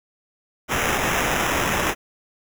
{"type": "noise with sample-and-hold", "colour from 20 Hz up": "violet", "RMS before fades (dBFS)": -22, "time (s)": [0.68, 1.95], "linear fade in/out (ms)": 50, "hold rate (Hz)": 4410, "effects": []}